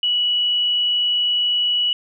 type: tone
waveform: sine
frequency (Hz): 2938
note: F#7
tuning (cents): -13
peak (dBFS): -16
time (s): 0.03-1.93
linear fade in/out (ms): 2
effects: none